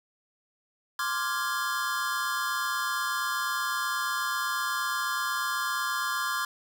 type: chord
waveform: square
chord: D half-diminished seventh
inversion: third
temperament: equal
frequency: 1046.5 / 1174.7 / 1396.9 / 1661.2 Hz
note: C6 / D6 / F6 / Ab6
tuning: 0 / 0 / 0 / 0 cents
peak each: -34 dBFS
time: 0.99-6.45 s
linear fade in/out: 2 ms
effects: none

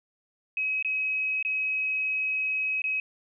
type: tone with dropouts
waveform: sine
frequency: 2547 Hz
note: D#7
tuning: 40 cents sharp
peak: -25 dBFS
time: 0.57-3 s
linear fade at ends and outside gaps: 2 ms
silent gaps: 0.826-0.847 / 1.427-1.449 / 2.819-2.84 s
effects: none

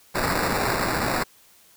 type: noise with sample-and-hold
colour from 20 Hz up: white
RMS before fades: -24 dBFS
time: 0.14-1.24 s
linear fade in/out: 20 ms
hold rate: 3150 Hz
effects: white hiss -55 dBFS RMS until 1.76 s

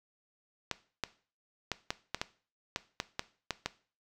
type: clicks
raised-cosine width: 0.2 ms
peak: -14 dBFS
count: 11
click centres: 0.713 / 1.037 / 1.717 / 1.905 / 2.146 / 2.215 / 2.761 / 3.001 / 3.194 / 3.507 / 3.66 s
effects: noise-tail reverb RT60 0.4 s tail -17 dB re dry

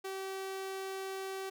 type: tone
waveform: sawtooth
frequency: 384.5 Hz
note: G4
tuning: 33 cents flat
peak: -34 dBFS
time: 0.04-1.5 s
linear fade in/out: 10 ms
effects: none

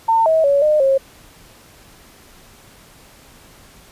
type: tone with pitch steps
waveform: sine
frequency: 904 / 641 / 563 / 608 / 540 Hz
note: A5 / E5 / C#5 / D#5 / C#5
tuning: +47 / -49 / +27 / -40 / -45 cents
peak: -11 dBFS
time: 0.08-0.98 s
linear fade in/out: 10 ms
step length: 180 ms
effects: pink hiss -46 dBFS RMS until 3.91 s + resampled to 32000 Hz

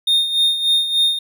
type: tone with tremolo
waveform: triangle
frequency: 3670 Hz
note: A#7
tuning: 28 cents flat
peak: -10 dBFS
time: 0.07-1.19 s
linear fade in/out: 5 ms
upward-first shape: sine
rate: 3.4 Hz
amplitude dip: 65%
effects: none

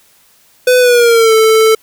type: tone with pitch glide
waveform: square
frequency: 501 to 441.2 Hz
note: B4 to A4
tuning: +25 to +5 cents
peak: -6 dBFS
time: 0.67-1.75 s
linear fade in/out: 5 ms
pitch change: -220 cents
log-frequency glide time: 0.79-1.34 s
effects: white hiss -49 dBFS RMS until 1.82 s

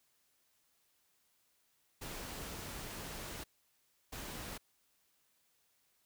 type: noise bursts at uneven times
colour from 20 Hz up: pink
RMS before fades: -45 dBFS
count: 2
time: 2.01-3.44 / 4.12-4.58 s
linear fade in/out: 10 ms
effects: white hiss -75 dBFS RMS until 6.05 s

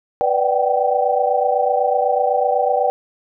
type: chord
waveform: sine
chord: G major seventh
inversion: first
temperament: equal with one note detuned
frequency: 493.9 / 587.3 / 756 / 784 Hz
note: B4 / D5 / F#5 / G5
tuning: 0 / 0 / +37 / 0 cents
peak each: -20 dBFS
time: 0.21-2.9 s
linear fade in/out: 0 ms
effects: none

